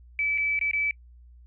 sine tone with dropouts, 2304 Hz, D7, 34 cents flat, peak -23 dBFS, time 0.19-0.91 s, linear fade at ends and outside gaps 1 ms, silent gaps 0.377-0.381 / 0.591-0.612 / 0.712-0.733 s, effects noise-tail reverb RT60 0.1 s tail -25 dB re dry + added 60 Hz sine -48 dBFS peak until 1.46 s

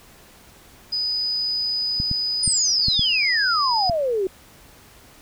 sine tone, 4978 Hz, D#8, in tune, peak -21 dBFS, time 0.92-3.9 s, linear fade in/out 10 ms
clicks, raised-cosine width 5 ms, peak -14 dBFS, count 6, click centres 2.001 / 2.114 / 2.477 / 2.884 / 2.994 / 3.897 s
sine exponential sweep, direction down, 9397 to 364.3 Hz, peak -19 dBFS, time 2.43-4.27 s, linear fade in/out 2 ms
effects pink hiss -49 dBFS RMS until 5.21 s

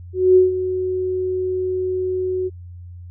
sine tone with ADSR envelope, 370 Hz, F#4, in tune, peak -7 dBFS, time 0.13-2.5 s, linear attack 230 ms, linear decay 150 ms, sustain -12 dB, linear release 33 ms, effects added 88 Hz sine -34 dBFS peak until 3.1 s

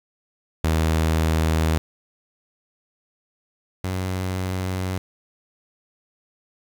sawtooth tone pair in turn, 79.9 / 92.97 Hz, D#2 / F#2, +47 / +9 cents, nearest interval minor third, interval 262 cents, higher second, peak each -14 / -20 dBFS, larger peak first, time 0.64-1.78 / 3.84-4.98 s, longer neither, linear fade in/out 0 ms, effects 8-bit

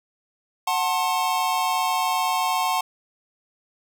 square chord, F# diminished, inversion none, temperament just, 740 / 888 / 1065.6 Hz, F#5 / A5 / C6, 0 / +16 / +31 cents, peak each -26 dBFS, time 0.67-2.81 s, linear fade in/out 5 ms, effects none

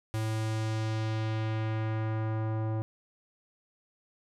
square tone with low-pass filter sweep, 110 Hz, A2, in tune, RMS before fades -31 dBFS, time 0.14-2.82 s, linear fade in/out 0 ms, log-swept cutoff 12000 to 840 Hz, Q 0.98, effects none

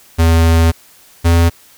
square tone pair in turn, 82.41 / 84.38 Hz, E2 / E2, 0 / +41 cents, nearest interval unison, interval 41 cents, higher second, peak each -8 dBFS, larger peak neither, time 0.18-0.72 / 1.24-1.5 s, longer first, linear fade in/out 20 ms, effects white hiss -45 dBFS RMS until 1.77 s

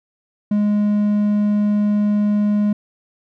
triangle tone, 207.7 Hz, G#3, in tune, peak -12 dBFS, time 0.51-2.73 s, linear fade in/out 5 ms, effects none

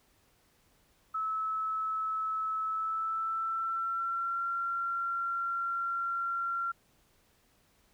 sine tone with pitch glide, 1300 to 1372.5 Hz, E6 to F6, -24 to -31 cents, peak -30 dBFS, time 1.14-6.72 s, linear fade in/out 10 ms, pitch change +93 cents, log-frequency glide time 2.65-4.44 s, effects pink hiss -68 dBFS RMS until 7.93 s

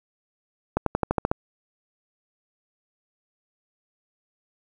accelerating click train, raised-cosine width 1 ms, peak -7 dBFS, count 8, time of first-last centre 0.77-1.315 s, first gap 93 ms, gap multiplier 0.94, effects 8-bit

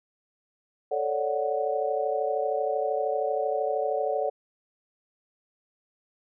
sine chord, D major seventh, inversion second, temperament equal, 440 / 554.4 / 587.3 / 740 Hz, A4 / C#5 / D5 / F#5, 0 / 0 / 0 / 0 cents, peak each -30 dBFS, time 0.91-4.3 s, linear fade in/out 10 ms, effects none

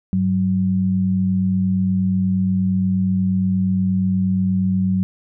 sine tone pair together, 99 / 187.43 Hz, G2 / F#3, +18 / +23 cents, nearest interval major seventh, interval 1105 cents, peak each -23 / -16 dBFS, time 0.13-5.03 s, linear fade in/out 0 ms, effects none

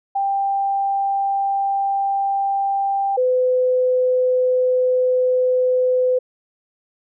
sine tone pair in turn, 790 / 506.1 Hz, G5 / B4, +13 / +42 cents, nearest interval minor sixth, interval 771 cents, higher first, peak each -17 / -14 dBFS, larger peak second, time 0.15-3.17 / 3.17-6.19 s, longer neither, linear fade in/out 10 ms, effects none

